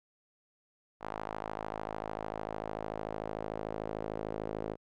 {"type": "tone with band-pass filter sweep", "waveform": "sawtooth", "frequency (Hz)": 53.4, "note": "G#1", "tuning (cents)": 49, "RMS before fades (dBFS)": -39, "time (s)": [1, 4.77], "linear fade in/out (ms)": 50, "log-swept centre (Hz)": [890, 480], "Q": 1.6, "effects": []}